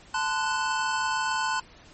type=chord; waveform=square; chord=F# diminished; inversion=first; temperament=equal with one note detuned; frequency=880 / 1028.5 / 1480 Hz; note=A5 / C6 / F#6; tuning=0 / -30 / 0 cents; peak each=-30 dBFS; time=0.14-1.6 s; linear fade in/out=5 ms; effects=pink hiss -52 dBFS RMS until 1.93 s + MP3 32 kbps